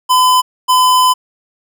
square tone pair in turn, 1012 / 1012 Hz, B5 / B5, +42 / +42 cents, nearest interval unison, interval 0 cents, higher neither, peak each -8 dBFS, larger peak neither, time 0.09-0.42 / 0.68-1.14 s, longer second, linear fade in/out 20 ms, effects none

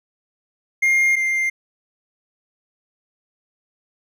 triangle tone pair in turn, 2122 / 2102 Hz, C7 / C7, +24 / +7 cents, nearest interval unison, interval 17 cents, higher first, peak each -12 / -16 dBFS, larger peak first, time 0.82-1.16 / 1.16-1.5 s, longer neither, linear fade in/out 10 ms, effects none

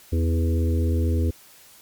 harmonic tone with a mistuned harmonic, 82.41 Hz, E2, in tune, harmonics 1 / 3 / 4 / 5 / 6, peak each -19 / -29 / -31 / -33 / -35 dBFS, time 0.12-1.31 s, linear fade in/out 10 ms, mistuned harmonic 4, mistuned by -33 cents, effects white hiss -50 dBFS RMS until 1.81 s + MP3 96 kbps

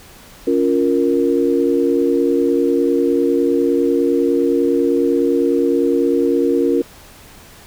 sine chord, Bb minor, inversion first, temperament just, 279.7 / 349.6 / 466.2 Hz, Db4 / F4 / Bb4, +16 / +2 / 0 cents, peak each -17 dBFS, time 0.47-6.82 s, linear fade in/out 5 ms, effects pink hiss -42 dBFS RMS until 7.66 s

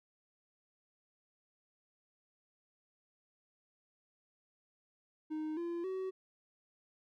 triangle tone with pitch steps, 310 / 342 / 377.3 Hz, D#4 / F4 / F#4, -6 / -36 / +34 cents, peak -34 dBFS, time 5.3-6.11 s, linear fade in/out 20 ms, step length 270 ms, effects none

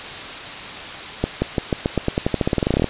accelerating click train, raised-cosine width 2 ms, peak -4 dBFS, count 22, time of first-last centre 1.24-2.843 s, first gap 180 ms, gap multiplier 0.9, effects white hiss -31 dBFS RMS until 2.89 s + resampled to 8000 Hz

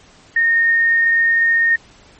sine tone, 1841 Hz, A#6, 22 cents flat, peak -11 dBFS, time 0.36-1.76 s, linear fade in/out 5 ms, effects pink hiss -47 dBFS RMS until 2.19 s + MP3 32 kbps

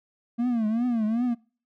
triangle tone with vibrato, 230.3 Hz, A#3, 21 cents flat, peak -20 dBFS, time 0.38-1.35 s, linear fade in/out 20 ms, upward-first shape triangle, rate 2.6 Hz, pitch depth 160 cents each way, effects noise-tail reverb RT60 0.4 s tail -24 dB re dry

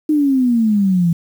sine exponential sweep, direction down, 310.6 to 164.81 Hz, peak -11 dBFS, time 0.09-1.13 s, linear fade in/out 5 ms, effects 7-bit

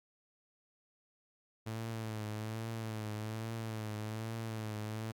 sawtooth tone with vibrato, 110 Hz, A2, in tune, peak -34 dBFS, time 1.66-5.12 s, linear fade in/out 10 ms, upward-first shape triangle, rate 1.2 Hz, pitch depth 65 cents each way, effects Opus 48 kbps

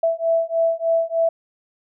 sine beating tone pair, 659.3 / 662.6 Hz, E5 / E5, 0 / +9 cents, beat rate 3.3 Hz, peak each -20 dBFS, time 0.03-1.29 s, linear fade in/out 5 ms, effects none

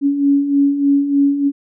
sine beating tone pair, 278.8 / 282.1 Hz, C#4 / C#4, +10 / +30 cents, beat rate 3.3 Hz, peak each -19 / -12 dBFS, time 0.01-1.52 s, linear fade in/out 50 ms, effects none

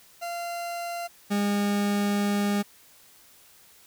40% pulse tone pair in turn, 690 / 203.6 Hz, F5 / G#3, -21 / -34 cents, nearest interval octave + major sixth, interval 2113 cents, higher first, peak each -30 / -22 dBFS, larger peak second, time 0.21-1.08 / 1.3-2.63 s, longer second, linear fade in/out 20 ms, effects white hiss -55 dBFS RMS until 3.86 s

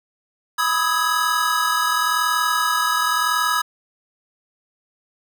square chord, E major seventh, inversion second, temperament equal with one note detuned, 987.8 / 1244.5 / 1285.4 / 1661.2 Hz, B5 / D#6 / E6 / G#6, 0 / 0 / -44 / 0 cents, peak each -25 / -25 / -23 / -24 dBFS, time 0.58-3.62 s, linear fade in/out 10 ms, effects none

